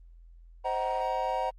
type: chord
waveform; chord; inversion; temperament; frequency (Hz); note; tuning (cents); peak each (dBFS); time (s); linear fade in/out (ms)
triangle; C half-diminished seventh; none; just; 523.3 / 627.9 / 753.5 / 941.9; C5 / Eb5 / Gb5 / Bb5; 0 / +16 / +31 / +18; -32 / -34 / -30 / -30; 0.64-1.51; 20
effects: added 42 Hz sine -49 dBFS peak until 1.58 s + Opus 24 kbps